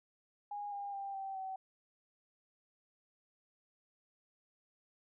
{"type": "tone with pitch steps", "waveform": "sine", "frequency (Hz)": [821, 806, 791.2, 776.7, 762.5], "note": ["G#5", "G5", "G5", "G5", "G5"], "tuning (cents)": [-20, 48, 16, -16, -48], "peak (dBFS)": -39, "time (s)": [0.51, 1.56], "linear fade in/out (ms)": 5, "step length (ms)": 210, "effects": []}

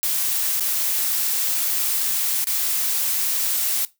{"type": "noise with dropouts", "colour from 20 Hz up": "blue", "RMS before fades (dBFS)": -22, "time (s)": [0.03, 3.85], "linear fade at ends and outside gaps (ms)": 0, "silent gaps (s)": [[0.597, 0.607], [2.443, 2.47]], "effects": ["noise-tail reverb RT60 0.2 s tail -18 dB re dry"]}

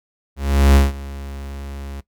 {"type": "tone with ADSR envelope", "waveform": "45% pulse", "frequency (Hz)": 69.3, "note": "C#2", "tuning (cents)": 0, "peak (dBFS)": -8, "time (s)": [0.36, 2.01], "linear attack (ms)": 390, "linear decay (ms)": 170, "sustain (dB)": -21, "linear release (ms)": 12, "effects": ["noise-tail reverb RT60 0.1 s tail -18 dB re dry"]}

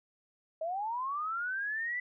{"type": "linear sweep", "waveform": "sine", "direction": "up", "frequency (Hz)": [622.3, 2000], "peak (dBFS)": -32, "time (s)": [0.61, 2], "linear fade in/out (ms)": 5, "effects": []}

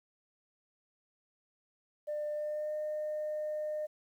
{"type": "tone with pitch glide", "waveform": "sine", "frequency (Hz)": [598, 608.5], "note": ["D5", "D#5"], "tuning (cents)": [31, -39], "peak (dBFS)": -32, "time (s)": [2.07, 3.87], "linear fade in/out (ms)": 20, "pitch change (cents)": 30, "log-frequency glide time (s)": [2.33, 2.74], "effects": ["tanh soft clip ceiling -30 dBFS", "11-bit"]}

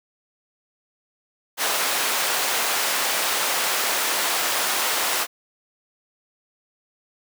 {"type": "high-pass noise", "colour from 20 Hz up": "pink", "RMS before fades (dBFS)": -23, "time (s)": [1.57, 5.27], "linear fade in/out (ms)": 50, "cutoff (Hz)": 700, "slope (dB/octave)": 12, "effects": []}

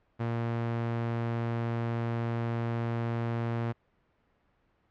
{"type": "tone", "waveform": "sawtooth", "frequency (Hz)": 116.54, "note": "A#2", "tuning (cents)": 0, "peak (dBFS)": -25, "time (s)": [0.19, 3.73], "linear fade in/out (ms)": 20, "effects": ["pink hiss -70 dBFS RMS until 4.9 s", "low-pass 2000 Hz 12 dB/octave"]}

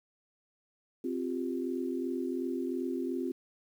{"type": "chord", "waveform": "sine", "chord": "C suspended fourth", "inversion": "none", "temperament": "equal", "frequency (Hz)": [261.6, 349.2, 392], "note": ["C4", "F4", "G4"], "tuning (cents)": [0, 0, 0], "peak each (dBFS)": [-34, -35, -39], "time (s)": [1.04, 3.32], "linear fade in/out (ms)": 5, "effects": ["10-bit"]}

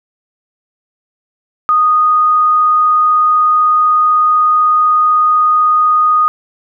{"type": "tone", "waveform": "sine", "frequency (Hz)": 1238, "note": "D#6", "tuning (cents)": -9, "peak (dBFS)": -7, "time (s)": [1.69, 6.28], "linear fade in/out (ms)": 0, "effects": []}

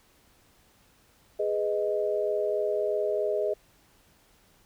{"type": "chord", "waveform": "sine", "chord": "G# minor", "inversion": "none", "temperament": "just", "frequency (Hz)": [415.3, 498.4, 623], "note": ["G#4", "B4", "D#5"], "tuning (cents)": [0, 16, 2], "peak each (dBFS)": [-28, -33, -28], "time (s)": [1.39, 3.54], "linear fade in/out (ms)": 10, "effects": ["pink hiss -62 dBFS RMS until 4.65 s"]}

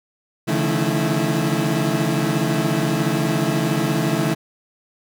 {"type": "tone cluster", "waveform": "30% pulse", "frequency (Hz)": [138.2, 152.4, 169.3, 217.1, 326.3], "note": ["C#3", "D#3", "E3", "A3", "E4"], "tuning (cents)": [-5, -36, 46, -23, -18], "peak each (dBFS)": -22, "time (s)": [0.47, 4.35], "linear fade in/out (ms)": 20, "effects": []}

